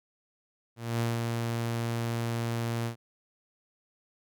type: tone with ADSR envelope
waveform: sawtooth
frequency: 116.54 Hz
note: A#2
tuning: in tune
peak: -22 dBFS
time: 0.76-2.96 s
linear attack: 240 ms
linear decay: 180 ms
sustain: -3 dB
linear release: 99 ms
effects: none